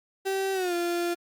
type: tone with pitch glide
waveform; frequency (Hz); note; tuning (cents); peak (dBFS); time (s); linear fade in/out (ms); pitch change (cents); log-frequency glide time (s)
35% pulse; 386.5 to 346.3; G4 to F4; -24 to -15; -24; 0.25-1.15; 20; -191; 0.53-0.74
effects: Opus 48 kbps